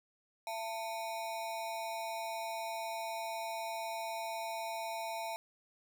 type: ring-modulated tone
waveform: square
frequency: 784 Hz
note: G5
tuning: in tune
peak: -35 dBFS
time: 0.47-5.36 s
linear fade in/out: 0 ms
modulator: 110 Hz
effects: none